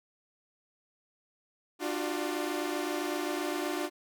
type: tone cluster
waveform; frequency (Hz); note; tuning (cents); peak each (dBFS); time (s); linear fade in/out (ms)
sawtooth; 298.3 / 350.2 / 377.9 / 591; D4 / F4 / F#4 / D5; +27 / +5 / +37 / +11; -31 / -31 / -34 / -40; 1.79-3.9; 50
effects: none